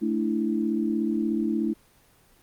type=chord; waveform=sine; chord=A suspended fourth; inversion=none; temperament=just; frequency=220 / 293.3 / 330 Hz; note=A3 / D4 / E4; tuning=0 / -2 / +2 cents; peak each=-26 / -29 / -27 dBFS; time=0.01-1.74 s; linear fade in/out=20 ms; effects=pink hiss -59 dBFS RMS until 2.42 s + Opus 24 kbps